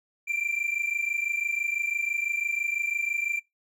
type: tone pair together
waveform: triangle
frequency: 2349 / 2375 Hz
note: D7 / D7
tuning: 0 / +19 cents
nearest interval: unison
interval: 19 cents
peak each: -27 / -26 dBFS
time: 0.27-3.4 s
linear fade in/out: 20 ms
effects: noise-tail reverb RT60 0.2 s tail -26 dB re dry + tanh soft clip ceiling -19 dBFS